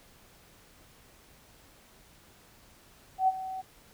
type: tone with ADSR envelope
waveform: sine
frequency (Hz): 756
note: F#5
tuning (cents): +37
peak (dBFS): -19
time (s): 3.18-3.62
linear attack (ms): 98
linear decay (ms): 34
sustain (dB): -15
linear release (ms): 18
effects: pink hiss -58 dBFS RMS until 3.93 s